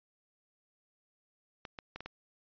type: clicks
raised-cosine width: 0.3 ms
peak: -26 dBFS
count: 5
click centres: 1.652 / 1.788 / 1.96 / 2.006 / 2.06 s
effects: resampled to 11025 Hz